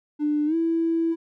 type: tone with pitch glide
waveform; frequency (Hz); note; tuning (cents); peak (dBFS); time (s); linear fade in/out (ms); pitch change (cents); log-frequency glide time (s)
triangle; 297.5 to 330.1; D4 to E4; +22 to +2; -16; 0.19-1.16; 50; +180; 0.46-0.55
effects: tanh soft clip ceiling -18 dBFS